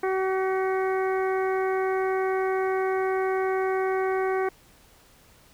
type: harmonic tone with a mistuned harmonic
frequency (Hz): 379.2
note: F#4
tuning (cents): +43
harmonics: 1 / 2 / 3 / 4 / 5 / 6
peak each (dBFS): -24 / -30 / -34 / -36 / -38 / -40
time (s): 0.03-4.49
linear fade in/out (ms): 5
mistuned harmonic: 6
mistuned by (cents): -47
effects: pink hiss -56 dBFS RMS until 5.53 s